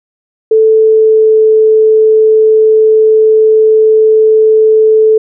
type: tone with pitch glide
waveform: sine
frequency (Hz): 440 to 436.7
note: A4 to A4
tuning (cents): 0 to -13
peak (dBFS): -3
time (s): 0.51-5.18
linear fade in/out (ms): 5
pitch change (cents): -13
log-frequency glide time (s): 0.64-1.43
effects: none